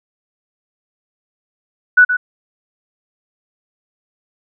sine tone with echo, 1480 Hz, F#6, in tune, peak -4 dBFS, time 1.97-2.05 s, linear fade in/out 10 ms, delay 120 ms, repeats 1, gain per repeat -9 dB, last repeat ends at 2.17 s, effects none

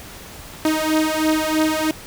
sawtooth beating tone pair, 311.1 / 314.2 Hz, D#4 / D#4, 0 / +17 cents, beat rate 3.1 Hz, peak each -16 dBFS, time 0.65-1.91 s, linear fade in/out 2 ms, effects pink hiss -38 dBFS RMS until 2.06 s

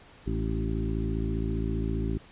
harmonic tone with a mistuned harmonic, 55 Hz, A1, in tune, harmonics 1 / 2 / 3 / 4 / 5 / 6 / 7, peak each -30 / -33 / -35 / -36 / -37 / -38 / -38 dBFS, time 0.26-2.18 s, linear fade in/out 10 ms, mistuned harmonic 5, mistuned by +27 cents, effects pink hiss -53 dBFS RMS until 2.31 s + resampled to 8000 Hz

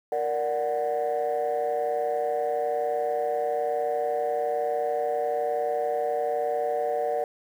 sine chord, Bb augmented, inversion none, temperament equal, 466.2 / 587.3 / 740 Hz, Bb4 / D5 / F#5, 0 / 0 / 0 cents, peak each -27 dBFS, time 0.12-7.24 s, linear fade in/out 2 ms, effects tanh soft clip ceiling -19 dBFS + 9-bit

